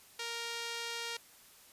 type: tone with band-pass filter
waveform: sawtooth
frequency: 466.2 Hz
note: A#4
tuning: in tune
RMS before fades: -40 dBFS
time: 0.19-1.17 s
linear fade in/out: 5 ms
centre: 4000 Hz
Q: 0.87
effects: white hiss -59 dBFS RMS until 1.72 s + resampled to 32000 Hz